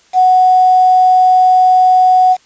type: tone with quantisation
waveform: sine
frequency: 740 Hz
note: F#5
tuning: in tune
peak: -5 dBFS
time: 0.13-2.37 s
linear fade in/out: 50 ms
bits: 5
effects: white hiss -49 dBFS RMS until 2.45 s + resampled to 16000 Hz